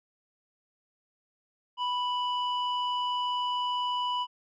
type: tone with low-pass filter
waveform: square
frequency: 987.8 Hz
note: B5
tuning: in tune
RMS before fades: -30 dBFS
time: 1.77-4.27 s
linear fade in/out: 50 ms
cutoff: 2500 Hz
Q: 3.4
effects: none